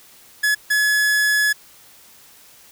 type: tone bursts at uneven times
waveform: 45% pulse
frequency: 1700 Hz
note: G#6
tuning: 40 cents sharp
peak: -15 dBFS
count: 2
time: 0.43-0.55 / 0.7-1.53 s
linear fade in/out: 10 ms
effects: white hiss -48 dBFS RMS until 2.71 s